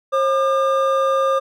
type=tone pair together; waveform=triangle; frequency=537 / 1205.5 Hz; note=C5 / D6; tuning=+45 / +45 cents; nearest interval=octave + major second; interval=1400 cents; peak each=-15 / -17 dBFS; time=0.12-1.4 s; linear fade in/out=20 ms; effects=none